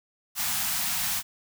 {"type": "band-stop noise", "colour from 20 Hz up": "white", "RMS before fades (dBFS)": -28, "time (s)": [0.35, 1.23], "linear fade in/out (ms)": 50, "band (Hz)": [250, 660], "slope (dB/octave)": 96, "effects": []}